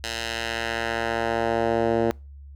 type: tone with band-pass filter sweep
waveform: 10% pulse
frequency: 115 Hz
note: A#2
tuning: 23 cents flat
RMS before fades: -25 dBFS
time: 0.04-2.11 s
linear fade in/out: 0 ms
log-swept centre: 4100 to 410 Hz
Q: 0.88
effects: noise-tail reverb RT60 0.3 s tail -26 dB re dry + added 70 Hz sine -40 dBFS peak until 2.55 s